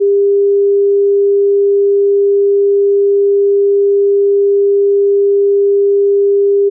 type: tone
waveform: sine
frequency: 400.9 Hz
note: G4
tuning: 39 cents sharp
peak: -7 dBFS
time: 0-6.7 s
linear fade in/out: 20 ms
effects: none